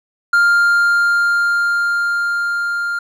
triangle tone with level ramp, 1400 Hz, F6, 4 cents sharp, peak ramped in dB -7 to -16 dBFS, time 0.33-2.99 s, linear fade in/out 5 ms, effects none

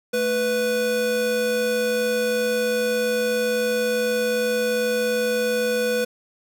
square tone pair together, 220.6 / 493.9 Hz, A3 / B4, +5 / 0 cents, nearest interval octave + major second, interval 1395 cents, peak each -30 / -21 dBFS, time 0.13-6.05 s, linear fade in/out 10 ms, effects 8-bit

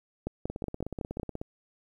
two click trains, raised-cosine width 2 ms, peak -18 / -22 dBFS, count 6 / 16, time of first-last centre 0.27-1.198 / 0.5-1.415 s, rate 5.39 / 16.4 Hz, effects 10-bit

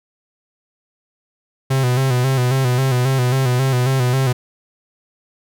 45% pulse tone with vibrato, 128.8 Hz, C3, 27 cents flat, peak -14 dBFS, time 1.7-4.33 s, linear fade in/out 10 ms, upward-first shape square, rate 3.7 Hz, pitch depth 60 cents each way, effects none

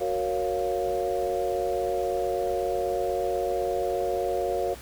sine chord, Gb major seventh, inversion none, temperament equal, 370 / 466.2 / 554.4 / 698.5 Hz, Gb4 / Bb4 / Db5 / F5, 0 / 0 / 0 / 0 cents, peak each -30 dBFS, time 0-4.75 s, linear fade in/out 20 ms, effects added 60 Hz sine -45 dBFS peak until 4.81 s + pink hiss -45 dBFS RMS until 4.81 s

